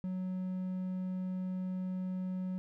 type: tone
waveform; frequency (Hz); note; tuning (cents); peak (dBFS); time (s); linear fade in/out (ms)
triangle; 185; F#3; 0; -32; 0.04-2.58; 0
effects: none